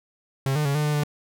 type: tone with pitch steps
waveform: 45% pulse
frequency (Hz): 135.2 / 150.7 / 140.2 / 150.2 / 149.3 / 147.6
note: C#3 / D3 / C#3 / D3 / D3 / D3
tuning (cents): -43 / +45 / +20 / +39 / +29 / +9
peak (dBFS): -21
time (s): 0.46-1.036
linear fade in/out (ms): 2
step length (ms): 96
effects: none